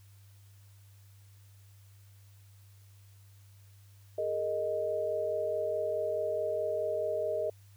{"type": "chord", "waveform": "sine", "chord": "Ab suspended second", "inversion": "none", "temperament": "equal with one note detuned", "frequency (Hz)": [415.3, 460, 622.3], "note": ["Ab4", "Bb4", "Eb5"], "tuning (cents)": [0, -23, 0], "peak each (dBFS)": [-37, -36, -31], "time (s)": [4.18, 7.5], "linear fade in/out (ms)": 5, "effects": ["added 99 Hz sine -54 dBFS peak until 7.76 s", "white hiss -66 dBFS RMS until 7.76 s"]}